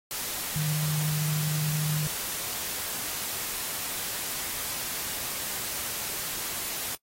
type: tone in noise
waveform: sine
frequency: 152.6 Hz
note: D#3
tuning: 33 cents flat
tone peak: -26 dBFS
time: 0.56-2.07 s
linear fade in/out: 0 ms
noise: white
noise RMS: -33 dBFS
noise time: 0.11-6.95 s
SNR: +4 dB
effects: noise-tail reverb RT60 0.1 s tail -23 dB re dry + AAC 48 kbps